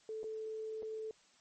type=tone with dropouts; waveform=sine; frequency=438.1 Hz; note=A4; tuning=7 cents flat; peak=-39 dBFS; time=0.09-1.11 s; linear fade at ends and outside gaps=1 ms; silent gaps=0.232-0.241 / 0.823-0.829 s; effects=white hiss -67 dBFS RMS until 1.4 s + MP3 32 kbps